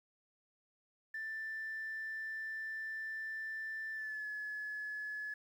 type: tone with pitch glide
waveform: sine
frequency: 1770 to 1707.7 Hz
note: A6 to G#6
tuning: +10 to +48 cents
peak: -38 dBFS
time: 1.14-5.34 s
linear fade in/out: 5 ms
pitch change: -62 cents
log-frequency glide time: 3.93-4.26 s
effects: tanh soft clip ceiling -35 dBFS + 11-bit